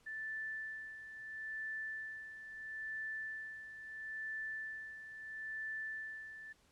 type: tone with tremolo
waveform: sine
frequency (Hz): 1760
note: A6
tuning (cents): 0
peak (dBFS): -39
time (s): 0.06-6.53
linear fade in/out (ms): 10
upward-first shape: sine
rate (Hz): 0.75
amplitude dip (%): 65
effects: pink hiss -70 dBFS RMS until 6.71 s + low-pass 10000 Hz 12 dB/octave